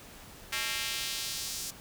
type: tone with high-pass filter sweep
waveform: square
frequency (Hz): 123.47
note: B2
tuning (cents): 0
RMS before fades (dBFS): -35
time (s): 0.52-1.71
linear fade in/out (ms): 10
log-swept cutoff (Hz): 2000 to 6200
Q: 1.2
effects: pink hiss -50 dBFS RMS until 1.8 s